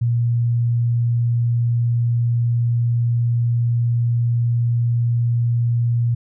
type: tone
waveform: sine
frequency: 118.5 Hz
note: A#2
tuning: 29 cents sharp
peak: -15 dBFS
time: 0.01-6.15 s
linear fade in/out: 10 ms
effects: none

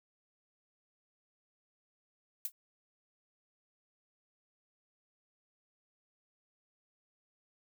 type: noise with exponential decay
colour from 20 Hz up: violet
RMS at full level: -31 dBFS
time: 2.45-2.52 s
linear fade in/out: 2 ms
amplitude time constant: 15 ms
effects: none

